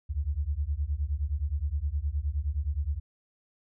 sine beating tone pair, 68.1 / 77.7 Hz, C#2 / D#2, -30 / -2 cents, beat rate 9.6 Hz, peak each -30 dBFS, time 0.09-3 s, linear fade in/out 20 ms, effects none

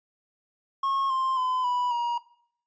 triangle tone with pitch steps, 1088 / 1052.2 / 1017.5 / 984 / 951.5 Hz, C#6 / C6 / C6 / B5 / A#5, -33 / +9 / -49 / -7 / +35 cents, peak -22 dBFS, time 0.83-2.18 s, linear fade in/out 5 ms, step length 270 ms, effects noise-tail reverb RT60 0.6 s tail -18 dB re dry + resampled to 16000 Hz

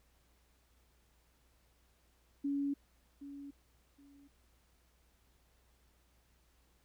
sine tone with echo, 281.6 Hz, C#4, 27 cents sharp, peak -32 dBFS, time 2.44-2.74 s, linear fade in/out 10 ms, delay 770 ms, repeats 2, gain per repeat -13 dB, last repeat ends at 4.28 s, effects added 60 Hz sine -70 dBFS peak until 6.84 s + pink hiss -73 dBFS RMS until 6.84 s

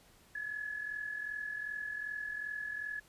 sine tone with amplitude modulation, 1700 Hz, G#6, 40 cents sharp, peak -34 dBFS, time 0.35-3 s, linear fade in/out 5 ms, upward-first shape sine, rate 42.6 Hz, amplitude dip 65%, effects pink hiss -63 dBFS RMS until 3.08 s + resampled to 32000 Hz

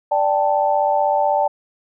sine chord, D suspended fourth, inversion none, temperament equal, 587.3 / 784 / 880 Hz, D5 / G5 / A5, 0 / 0 / 0 cents, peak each -19 dBFS, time 0.11-1.48 s, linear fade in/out 10 ms, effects none

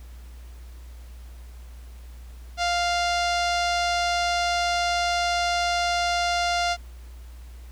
sawtooth tone with low-pass filter, 698.5 Hz, F5, in tune, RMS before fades -24 dBFS, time 2.57-6.77 s, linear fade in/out 50 ms, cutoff 5300 Hz, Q 1.7, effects added 60 Hz sine -39 dBFS peak until 7.71 s + pink hiss -55 dBFS RMS until 7.71 s

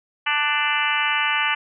harmonic tone with a mistuned harmonic, 294.3 Hz, D4, 4 cents sharp, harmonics 3 / 4 / 5 / 6 / 7 / 8 / 9 / 10, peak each -27 / -27 / -27 / -27 / -27 / -27 / -27 / -27 dBFS, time 0.26-1.55 s, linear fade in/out 10 ms, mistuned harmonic 5, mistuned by +21 cents, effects none

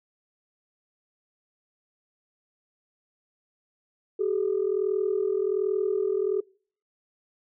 sine tone pair together, 382.7 / 424 Hz, G4 / G#4, -42 / +36 cents, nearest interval major second, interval 178 cents, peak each -25 dBFS, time 4.19-6.41 s, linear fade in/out 10 ms, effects noise-tail reverb RT60 0.5 s tail -26 dB re dry + tanh soft clip ceiling -16 dBFS

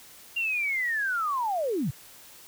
sine linear sweep, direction down, 2803 to 105.3 Hz, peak -25 dBFS, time 0.36-1.91 s, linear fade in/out 10 ms, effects white hiss -50 dBFS RMS until 2.47 s

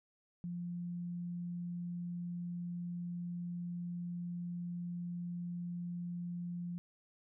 sine tone, 174.5 Hz, F3, 1 cent flat, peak -38 dBFS, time 0.44-6.78 s, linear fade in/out 0 ms, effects none

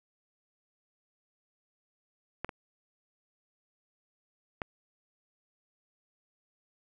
clicks, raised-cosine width 0.5 ms, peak -18 / -24 / -18 dBFS, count 3, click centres 2.446 / 2.492 / 4.618 s, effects none

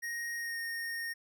square tone with pitch glide, 1872 to 1847.3 Hz, A#6 to A#6, +7 to -16 cents, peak -36 dBFS, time 0.02-1.14 s, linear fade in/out 20 ms, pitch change -23 cents, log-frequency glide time 0.36-0.59 s, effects none

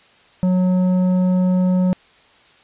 sine tone with tanh clipping, 183.1 Hz, F#3, 18 cents flat, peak -15 dBFS, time 0.43-1.93 s, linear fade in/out 0 ms, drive 9 dB, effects white hiss -51 dBFS RMS until 2.63 s + resampled to 8000 Hz

